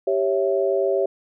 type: chord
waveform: sine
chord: C# diminished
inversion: second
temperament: equal with one note detuned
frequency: 392 / 551.5 / 659.3 Hz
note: G4 / C#5 / E5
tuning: 0 / -9 / 0 cents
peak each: -21 / -22 / -25 dBFS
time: 0.07-1.06 s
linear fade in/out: 5 ms
effects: none